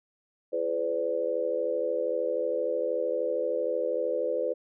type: tone cluster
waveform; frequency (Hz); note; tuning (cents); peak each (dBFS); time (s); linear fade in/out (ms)
sine; 340.6 / 423.2 / 507 / 580; F4 / G#4 / B4 / D5; -43 / +33 / +45 / -22; -36 / -34 / -28 / -32; 0.52-4.54; 20
effects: none